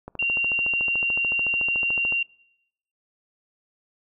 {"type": "click train", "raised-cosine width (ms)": 1, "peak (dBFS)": -22, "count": 29, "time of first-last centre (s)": [0.08, 2.124], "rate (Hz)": 13.7}
{"type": "tone", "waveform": "sine", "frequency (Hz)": 2764, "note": "F7", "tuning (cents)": -19, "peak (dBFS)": -21, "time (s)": [0.19, 2.23], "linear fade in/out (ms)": 5}
{"effects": ["noise-tail reverb RT60 0.8 s tail -24 dB re dry"]}